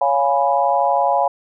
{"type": "chord", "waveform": "sine", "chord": "C# dominant seventh", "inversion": "none", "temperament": "equal with one note detuned", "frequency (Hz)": [558.9, 698.5, 830.6, 987.8], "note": ["C#5", "E#5", "G#5", "B5"], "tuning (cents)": [14, 0, 0, 0], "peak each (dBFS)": [-20, -19, -18, -21], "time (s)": [0.01, 1.28], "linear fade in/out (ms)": 5, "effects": []}